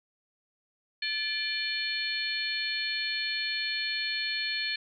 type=tone cluster; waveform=sine; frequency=1734 / 2371 / 3021 / 3574 / 4309 Hz; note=A6 / D7 / F#7 / A7 / C#8; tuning=-26 / +16 / +35 / +26 / -50 cents; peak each=-35 / -34 / -39 / -39 / -33 dBFS; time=1.02-4.76 s; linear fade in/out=5 ms; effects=none